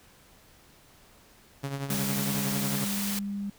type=tone with tremolo; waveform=sawtooth; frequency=138.59 Hz; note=C#3; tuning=in tune; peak=-25 dBFS; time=1.63-2.85 s; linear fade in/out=10 ms; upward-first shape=triangle; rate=11 Hz; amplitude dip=65%
type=noise; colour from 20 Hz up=white; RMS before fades=-33 dBFS; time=1.9-3.19 s; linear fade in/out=2 ms
type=tone; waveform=sine; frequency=201 Hz; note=G3; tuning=44 cents sharp; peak=-30 dBFS; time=1.9-3.5 s; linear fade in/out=5 ms
effects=pink hiss -57 dBFS RMS until 3.58 s